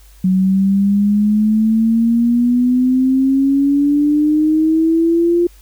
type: exponential sweep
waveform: sine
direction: up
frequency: 185 to 349.2 Hz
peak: -10 dBFS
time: 0.24-5.47 s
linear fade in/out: 5 ms
effects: added 50 Hz sine -41 dBFS peak until 5.61 s + white hiss -50 dBFS RMS until 5.61 s